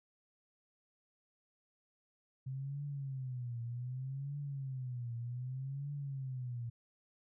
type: tone with vibrato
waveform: sine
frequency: 130 Hz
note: C3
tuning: 11 cents flat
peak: -38 dBFS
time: 2.46-6.7 s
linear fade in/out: 10 ms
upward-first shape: triangle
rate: 0.65 Hz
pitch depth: 190 cents each way
effects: none